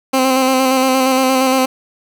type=tone with vibrato; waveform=15% pulse; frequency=261.6 Hz; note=C4; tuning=in tune; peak=-5 dBFS; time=0.13-1.66 s; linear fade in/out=10 ms; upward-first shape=square; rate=8.6 Hz; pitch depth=22 cents each way; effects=none